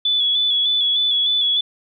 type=tone with vibrato; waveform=sine; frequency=3429 Hz; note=A7; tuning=45 cents flat; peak=-15 dBFS; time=0.05-1.61 s; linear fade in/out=5 ms; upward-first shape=square; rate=3.3 Hz; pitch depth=28 cents each way; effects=none